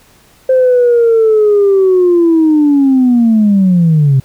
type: linear sweep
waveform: sine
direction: down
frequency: 523.3 to 130 Hz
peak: -4 dBFS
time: 0.49-4.2 s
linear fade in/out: 5 ms
effects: tanh soft clip ceiling -2 dBFS + pink hiss -46 dBFS RMS until 4.24 s